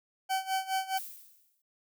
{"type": "tone with tremolo", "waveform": "40% pulse", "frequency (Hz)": 764, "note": "G5", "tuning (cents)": -45, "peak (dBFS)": -26, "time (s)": [0.29, 0.99], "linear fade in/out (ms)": 20, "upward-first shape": "sine", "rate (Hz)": 4.8, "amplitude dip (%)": 85}
{"type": "noise with exponential decay", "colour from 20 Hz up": "violet", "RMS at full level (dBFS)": -38, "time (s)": [0.97, 1.62], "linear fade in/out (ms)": 5, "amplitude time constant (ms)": 140}
{"effects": []}